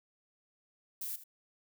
violet noise with echo, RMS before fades -39 dBFS, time 1.01-1.16 s, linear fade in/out 5 ms, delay 79 ms, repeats 1, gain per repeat -14 dB, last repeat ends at 1.239 s, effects none

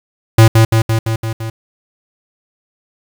square tone with echo, 112.3 Hz, A2, 36 cents sharp, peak -3 dBFS, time 0.38-0.48 s, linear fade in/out 5 ms, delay 170 ms, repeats 6, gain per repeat -3 dB, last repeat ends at 1.5 s, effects 7-bit

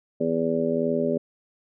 harmonic tone, 82.41 Hz, E2, in tune, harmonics 2 / 3 / 4 / 5 / 6 / 7, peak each -33 / -26 / -35 / -26 / -33 / -27 dBFS, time 0.2-1.18 s, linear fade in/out 10 ms, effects none

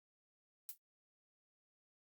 violet noise with exponential decay, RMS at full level -41 dBFS, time 0.69-0.78 s, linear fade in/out 1 ms, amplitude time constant 19 ms, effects Opus 48 kbps

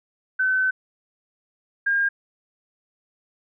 sine tone pair in turn, 1522 / 1612.5 Hz, F#6 / G6, +48 / +48 cents, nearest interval minor second, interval 100 cents, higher second, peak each -18 dBFS, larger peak neither, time 0.39-0.71 / 1.86-2.09 s, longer first, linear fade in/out 10 ms, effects none

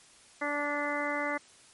harmonic tone, 291.1 Hz, D4, 15 cents flat, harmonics 1 / 2 / 3 / 4 / 5 / 6 / 7, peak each -37 / -35 / -38 / -37 / -39 / -39 / -35 dBFS, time 0.41-1.38 s, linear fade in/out 10 ms, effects white hiss -57 dBFS RMS until 1.73 s + MP3 48 kbps

